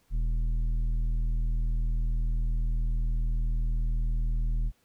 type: tone with tanh clipping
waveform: triangle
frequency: 40.01 Hz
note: D#1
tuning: 49 cents sharp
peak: -26 dBFS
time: 0.1-4.72 s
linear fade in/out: 50 ms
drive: 13 dB
effects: pink hiss -68 dBFS RMS until 4.84 s